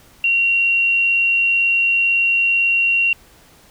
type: tone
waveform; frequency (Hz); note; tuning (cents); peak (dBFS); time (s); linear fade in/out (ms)
sine; 2749; F7; -28; -13; 0.24-3.13; 2
effects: pink hiss -49 dBFS RMS until 3.7 s